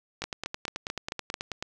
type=two click trains; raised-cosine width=0.2 ms; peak=-15 / -14 dBFS; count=14 / 6; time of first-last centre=0.22-1.625 / 0.24-1.341 s; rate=9.25 / 4.54 Hz; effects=none